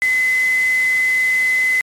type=tone in noise; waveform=sine; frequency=2031 Hz; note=B6; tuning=48 cents sharp; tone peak=-13 dBFS; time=0.02-1.81 s; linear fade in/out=0 ms; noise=white; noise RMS=-31 dBFS; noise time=0.02-1.81 s; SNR=+15 dB; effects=low-pass 11000 Hz 12 dB/octave + MP3 96 kbps